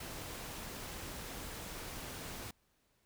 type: noise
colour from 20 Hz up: pink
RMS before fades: -45 dBFS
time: 0-2.51 s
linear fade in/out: 5 ms
effects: pink hiss -75 dBFS RMS until 3.05 s